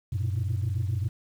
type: tone cluster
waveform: sine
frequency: 93.7 / 117 / 124.4 Hz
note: F#2 / A#2 / B2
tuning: +22 / +7 / +13 cents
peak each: -26 / -28 / -33 dBFS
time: 0.12-1.09 s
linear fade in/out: 10 ms
effects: tanh soft clip ceiling -21 dBFS + 9-bit